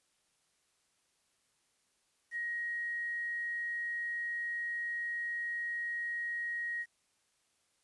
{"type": "tone with quantisation", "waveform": "sine", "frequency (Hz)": 1887, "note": "A#6", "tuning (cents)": 21, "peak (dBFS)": -34, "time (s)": [2.31, 6.86], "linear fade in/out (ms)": 50, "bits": 10, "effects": ["white hiss -75 dBFS RMS until 7.83 s", "resampled to 24000 Hz"]}